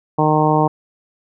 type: harmonic tone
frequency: 153.6 Hz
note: D#3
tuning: 22 cents flat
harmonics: 1 / 2 / 3 / 4 / 5 / 6 / 7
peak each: -18 / -19 / -20 / -22 / -19 / -19 / -23 dBFS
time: 0.18-0.68 s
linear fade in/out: 10 ms
effects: none